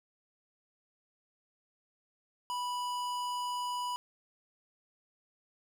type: tone with hard clipping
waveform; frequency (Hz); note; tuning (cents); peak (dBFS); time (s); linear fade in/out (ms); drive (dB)
sine; 984; B5; -7; -35; 2.5-3.96; 0; 17
effects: none